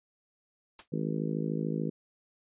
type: noise with exponential decay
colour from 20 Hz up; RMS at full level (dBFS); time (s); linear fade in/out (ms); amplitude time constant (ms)
white; -40; 0.79-0.88; 2; 18
type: harmonic tone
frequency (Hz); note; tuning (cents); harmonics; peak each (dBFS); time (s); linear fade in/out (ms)
53.5; A1; -48; 3 / 4 / 5 / 6 / 7 / 8 / 9; -33 / -35 / -37 / -39 / -40 / -41 / -42; 0.92-1.9; 10
effects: resampled to 8000 Hz